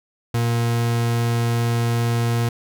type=tone; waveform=40% pulse; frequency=117.5 Hz; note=A#2; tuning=14 cents sharp; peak=-17 dBFS; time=0.34-2.49 s; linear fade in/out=5 ms; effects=none